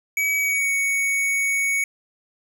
square tone with pitch glide, 2275 to 2229 Hz, C#7 to C#7, +44 to +9 cents, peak -20 dBFS, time 0.17-1.84 s, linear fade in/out 2 ms, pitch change -35 cents, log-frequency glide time 0.38-0.72 s, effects none

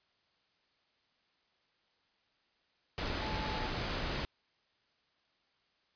sine tone in noise, 864 Hz, A5, 32 cents flat, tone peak -41 dBFS, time 3.22-3.67 s, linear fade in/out 0 ms, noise pink, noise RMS -36 dBFS, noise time 2.98-4.25 s, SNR -8 dB, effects white hiss -74 dBFS RMS until 5.95 s + resampled to 11025 Hz

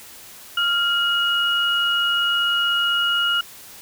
sine tone pair together, 1392.2 / 2891 Hz, F6 / F#7, -6 / -41 cents, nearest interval octave + minor second, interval 1265 cents, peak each -20 dBFS, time 0.57-3.41 s, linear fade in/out 5 ms, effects white hiss -42 dBFS RMS until 3.81 s

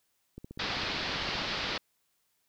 click train, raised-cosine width 3 ms, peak -30 dBFS, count 17, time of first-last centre 0.38-1.419 s, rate 15.4 Hz
white low-pass noise, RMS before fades -34 dBFS, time 0.59-1.78 s, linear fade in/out 5 ms, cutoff 4800 Hz, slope 48 dB/octave
effects white hiss -75 dBFS RMS until 2.48 s

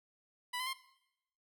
15% pulse tone with pitch steps, 987.8 / 1023.2 / 1059.9 Hz, B5 / C6 / C6, 0 / -39 / +22 cents, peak -30 dBFS, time 0.53-0.734 s, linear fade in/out 10 ms, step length 68 ms, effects noise-tail reverb RT60 0.8 s tail -18 dB re dry

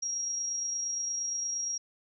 sine tone with amplitude modulation, 5640 Hz, F8, 16 cents sharp, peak -29 dBFS, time 0.02-1.78 s, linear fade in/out 10 ms, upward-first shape sine, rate 28.6 Hz, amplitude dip 30%, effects none

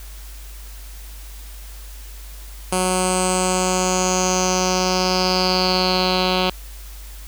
10% pulse tone with low-pass filter sweep, 184.1 Hz, F#3, 8 cents flat, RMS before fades -19 dBFS, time 2.72-6.5 s, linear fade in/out 5 ms, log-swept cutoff 9500 to 3700 Hz, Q 6.4, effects added 50 Hz sine -34 dBFS peak until 7.27 s + white hiss -43 dBFS RMS until 7.27 s

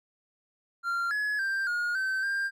triangle tone with pitch steps, 1384 / 1693 / 1578 / 1433 / 1542 / 1594 Hz, F6 / G#6 / G6 / F6 / G6 / G6, -16 / +33 / +11 / +44 / -29 / +28 cents, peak -25 dBFS, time 0.83-2.51 s, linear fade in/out 50 ms, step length 280 ms, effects none

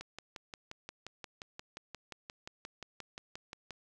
click train, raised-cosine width 0.2 ms, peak -26 dBFS, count 22, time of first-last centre 0.01-3.707 s, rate 5.68 Hz, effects none

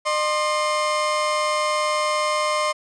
30% pulse tone pair together, 607 / 1056.2 Hz, D#5 / C6, -43 / +16 cents, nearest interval minor seventh, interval 959 cents, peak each -20 dBFS, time 0.05-2.73 s, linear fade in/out 20 ms, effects resampled to 22050 Hz

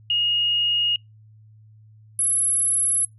sine tone pair in turn, 2865 / 10817 Hz, F7 / E9, +44 / +44 cents, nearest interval octave + major seventh, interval 2300 cents, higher second, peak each -18 dBFS, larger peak neither, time 0.1-0.96 / 2.19-3.05 s, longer neither, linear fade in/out 2 ms, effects noise-tail reverb RT60 0.2 s tail -26 dB re dry + added 108 Hz sine -47 dBFS peak until 3.18 s

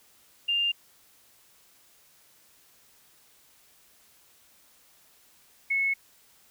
sine tone pair in turn, 2800 / 2194 Hz, F7 / C#7, +4 / -18 cents, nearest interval major third, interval 422 cents, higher first, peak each -23 dBFS, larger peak neither, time 0.48-0.72 / 5.7-5.94 s, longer neither, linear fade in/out 10 ms, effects white hiss -60 dBFS RMS until 6.5 s

